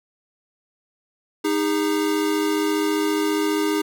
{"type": "tone pair together", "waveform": "square", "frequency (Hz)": [311.1, 405.9], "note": ["D#4", "G#4"], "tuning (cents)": [0, -40], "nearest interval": "perfect fourth", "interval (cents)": 460, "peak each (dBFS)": [-22, -24], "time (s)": [1.44, 3.82], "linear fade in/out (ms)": 10, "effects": []}